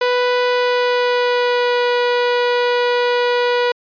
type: tone with pitch glide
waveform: sawtooth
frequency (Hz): 493.9 to 487.4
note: B4 to B4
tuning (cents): 0 to -23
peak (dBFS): -10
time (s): 0.01-3.72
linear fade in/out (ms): 5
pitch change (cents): -23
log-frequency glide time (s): 0.47-1.84
effects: resampled to 11025 Hz